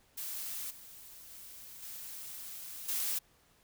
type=noise with level steps; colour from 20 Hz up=blue; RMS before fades=-40 / -52 / -50 / -45 / -34 dBFS; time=0.17-3.19 s; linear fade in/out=10 ms; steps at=0.7 / 1.3 / 1.82 / 2.88 s; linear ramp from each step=10 ms; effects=pink hiss -67 dBFS RMS until 3.63 s